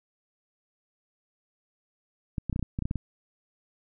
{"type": "clicks", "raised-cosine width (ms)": 5, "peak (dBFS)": -17, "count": 11, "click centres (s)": [2.382, 2.497, 2.528, 2.561, 2.594, 2.627, 2.789, 2.823, 2.855, 2.911, 2.957], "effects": []}